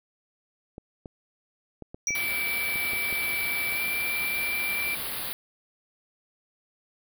clicks, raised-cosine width 2 ms, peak -26 dBFS, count 8, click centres 0.781 / 1.058 / 1.823 / 1.945 / 2.106 / 2.758 / 2.934 / 3.127 s
triangle tone with exponential decay, 5790 Hz, F#8, 38 cents flat, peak -21 dBFS, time 2.07-2.25 s, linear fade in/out 1 ms, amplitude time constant 37 ms
sine tone with pitch glide, 2312 to 2344 Hz, D7 to D7, -28 to -4 cents, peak -27 dBFS, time 2.08-4.95 s, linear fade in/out 5 ms, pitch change +24 cents, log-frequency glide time 3.72-3.8 s
white band-stop noise, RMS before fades -33 dBFS, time 2.15-5.33 s, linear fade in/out 0 ms, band 4800 to 9500 Hz, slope 96 dB/octave
effects none

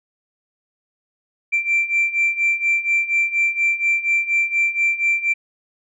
sine beating tone pair, 2349 / 2353.2 Hz, D7 / D7, 0 / +3 cents, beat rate 4.2 Hz, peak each -20 / -17 dBFS, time 1.52-5.34 s, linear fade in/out 20 ms, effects tanh soft clip ceiling -11 dBFS

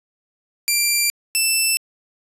10% pulse tone pair in turn, 2366 / 2656 Hz, D7 / E7, +12 / +12 cents, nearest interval major second, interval 200 cents, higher second, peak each -7 dBFS, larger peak neither, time 0.68-1.1 / 1.35-1.77 s, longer neither, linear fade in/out 0 ms, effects resampled to 32000 Hz

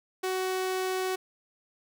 sawtooth tone, 373.8 Hz, F#4, 18 cents sharp, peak -24 dBFS, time 0.23-1.16 s, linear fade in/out 10 ms, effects none

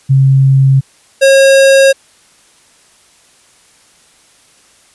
sine / square tone pair in turn, 134.9 / 542.3 Hz, C#3 / C#5, -47 / -38 cents, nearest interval 2 octaves, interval 2409 cents, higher second, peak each -4 dBFS, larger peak neither, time 0.09-0.81 / 1.21-1.93 s, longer neither, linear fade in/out 20 ms, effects white hiss -47 dBFS RMS until 4.94 s + resampled to 24000 Hz

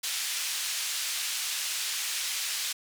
pink band-pass noise, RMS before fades -32 dBFS, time 0.03-2.73 s, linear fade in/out 10 ms, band 2800 to 11000 Hz, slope 12 dB/octave, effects none

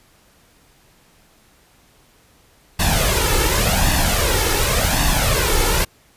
pink noise with flanger, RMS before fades -17 dBFS, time 2.79-5.85 s, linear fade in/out 10 ms, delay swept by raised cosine 1.1 to 2.3 ms, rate 0.89 Hz, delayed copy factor +0.65, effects pink hiss -54 dBFS RMS until 6.16 s + resampled to 32000 Hz

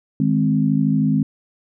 sine chord, Ab major, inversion second, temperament equal, 155.56 / 207.7 / 261.6 Hz, Eb3 / Ab3 / C4, 0 / 0 / 0 cents, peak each -19 dBFS, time 0.2-1.23 s, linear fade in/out 2 ms, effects none

